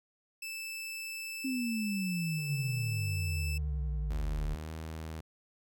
sawtooth tone, 2635 Hz, E7, 1 cent flat, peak -35 dBFS, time 0.42-3.58 s, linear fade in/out 5 ms
sine exponential sweep, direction down, 270 to 41.23 Hz, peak -31 dBFS, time 1.44-4.55 s, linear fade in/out 10 ms
triangle tone with vibrato, 150 Hz, D3, 37 cents sharp, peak -38 dBFS, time 2.38-4.56 s, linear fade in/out 5 ms, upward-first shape triangle, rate 11 Hz, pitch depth 55 cents each way
sawtooth tone with pitch glide, 74.8 to 79.71 Hz, D2 to D#2, +32 to +42 cents, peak -35 dBFS, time 4.1-5.21 s, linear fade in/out 10 ms, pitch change +110 cents, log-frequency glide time 4.47-4.71 s
effects none

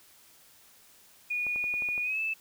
sine tone with pitch glide, 2452 to 2628 Hz, D#7 to E7, -26 to -6 cents, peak -28 dBFS, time 1.3-2.34 s, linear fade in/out 10 ms, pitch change +120 cents, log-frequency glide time 2.03-2.2 s
clicks, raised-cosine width 1 ms, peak -31 dBFS, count 7, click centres 1.467 / 1.56 / 1.641 / 1.74 / 1.822 / 1.888 / 1.979 s
effects white hiss -58 dBFS RMS until 2.4 s

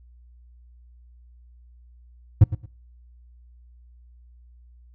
triangle tone with echo, 103.83 Hz, G#2, in tune, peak -5 dBFS, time 2.41-2.44 s, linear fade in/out 5 ms, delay 110 ms, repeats 2, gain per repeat -14 dB, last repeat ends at 2.66 s, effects noise-tail reverb RT60 0.5 s tail -25 dB re dry + added 60 Hz sine -48 dBFS peak until 4.94 s

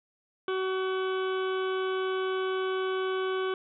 harmonic tone, 377 Hz, F#4, 32 cents sharp, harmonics 1 / 2 / 3 / 4 / 6 / 7 / 8 / 9 / 10, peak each -28 / -43 / -36 / -38 / -46 / -53 / -44 / -46 / -57 dBFS, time 0.48-3.54 s, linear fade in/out 2 ms, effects none

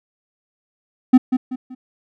triangle tone with echo, 255.3 Hz, C4, 42 cents flat, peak -3 dBFS, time 1.13-1.18 s, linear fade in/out 10 ms, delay 190 ms, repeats 3, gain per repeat -9 dB, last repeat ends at 1.75 s, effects none

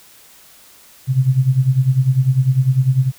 sine tone with tremolo, 130.81 Hz, C3, in tune, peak -8 dBFS, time 1.07-3.12 s, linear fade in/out 50 ms, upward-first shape sine, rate 10 Hz, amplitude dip 80%, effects white hiss -46 dBFS RMS until 3.18 s

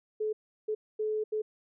sine tone bursts at uneven times, 430 Hz, A4, 40 cents flat, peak -28 dBFS, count 4, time 0.2-0.33 / 0.68-0.75 / 0.99-1.24 / 1.32-1.42 s, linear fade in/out 10 ms, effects none

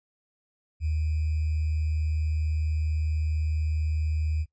sine tone with sample-and-hold, 77.78 Hz, D#2, in tune, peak -24 dBFS, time 0.8-4.46 s, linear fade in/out 50 ms, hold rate 2450 Hz, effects noise-tail reverb RT60 0.1 s tail -20 dB re dry + resampled to 16000 Hz

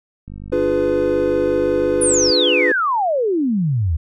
click train, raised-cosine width 5 ms, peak -22 dBFS, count 102, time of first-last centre 0.28-2.3 s, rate 50 Hz
triangle chord, D diminished seventh, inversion none, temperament equal with one note detuned, 293.7 / 349.2 / 415.3 / 500.5 Hz, D4 / F4 / Ab4 / Cb5, 0 / 0 / 0 / +23 cents, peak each -21 / -19 / -20 / -16 dBFS, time 0.52-2.72 s, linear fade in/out 5 ms
sine exponential sweep, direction down, 10100 to 72.8 Hz, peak -15 dBFS, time 2.01-3.97 s, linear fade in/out 10 ms
effects none

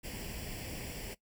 pink noise with comb filter, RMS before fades -42 dBFS, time 0.03-1.15 s, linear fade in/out 20 ms, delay 0.39 ms, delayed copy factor +0.7, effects noise-tail reverb RT60 0.1 s tail -18 dB re dry

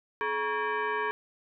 sine tone with frequency modulation, 261.6 Hz, C4, in tune, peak -27 dBFS, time 0.21-1.11 s, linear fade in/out 0 ms, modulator 689 Hz, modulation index 2.5, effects none

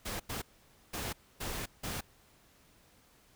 pink noise bursts at uneven times, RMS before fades -38 dBFS, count 5, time 0.05-0.2 / 0.29-0.42 / 0.93-1.13 / 1.4-1.66 / 1.83-2.01 s, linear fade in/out 10 ms, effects pink hiss -64 dBFS RMS until 3.35 s

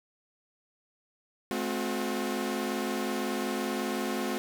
sawtooth tone cluster, 214.6 / 260.1 / 361 Hz, A3 / C4 / F#4, -43 / -10 / -43 cents, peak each -30 dBFS, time 1.51-4.38 s, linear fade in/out 0 ms, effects 9-bit

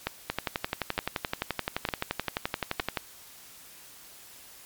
two click trains, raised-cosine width 0.3 ms, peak -11 / -11 dBFS, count 4 / 32, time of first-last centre 0.07-2.797 / 0.3-2.972 s, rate 1.1 / 11.6 Hz, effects white hiss -50 dBFS RMS until 4.65 s + MP3 96 kbps

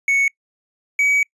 triangle tone pair in turn, 2217 / 2270 Hz, C#7 / C#7, 0 / +41 cents, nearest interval unison, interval 41 cents, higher second, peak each -12 dBFS, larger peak neither, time 0.08-0.28 / 0.99-1.23 s, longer second, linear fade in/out 2 ms, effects noise-tail reverb RT60 0.1 s tail -26 dB re dry + resampled to 24000 Hz

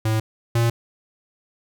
square tone pair in turn, 110 / 116.76 Hz, A2 / A#2, 0 / +3 cents, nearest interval minor second, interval 103 cents, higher second, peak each -19 / -17 dBFS, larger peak second, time 0.05-0.2 / 0.55-0.7 s, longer neither, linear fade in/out 5 ms, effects none

